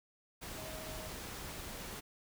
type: tone in noise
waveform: sine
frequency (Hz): 630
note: D#5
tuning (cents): +21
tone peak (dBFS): -49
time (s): 0.56-1.09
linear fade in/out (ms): 20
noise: pink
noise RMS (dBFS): -45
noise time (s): 0.41-2.01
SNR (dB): -7
effects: none